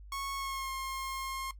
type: tone with pitch glide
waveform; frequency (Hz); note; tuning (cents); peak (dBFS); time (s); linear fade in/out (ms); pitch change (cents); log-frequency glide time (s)
sawtooth; 1100 to 1068.7; C#6 to C6; -14 to +36; -32; 0.12-1.51; 2; -50; 0.35-0.7
effects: noise-tail reverb RT60 0.1 s tail -17 dB re dry + added 50 Hz sine -47 dBFS peak until 1.59 s